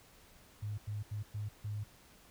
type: tone bursts at uneven times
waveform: sine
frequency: 104.6 Hz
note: G#2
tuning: 13 cents sharp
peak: -36 dBFS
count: 5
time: 0.62-0.78 / 0.87-1.03 / 1.11-1.23 / 1.34-1.49 / 1.64-1.84 s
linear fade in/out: 10 ms
effects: pink hiss -61 dBFS RMS until 2.3 s